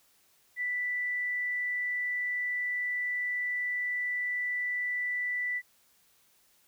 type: tone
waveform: sine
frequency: 1975.5 Hz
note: B6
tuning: in tune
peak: -29 dBFS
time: 0.56-5.62 s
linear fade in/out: 50 ms
effects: white hiss -66 dBFS RMS until 6.67 s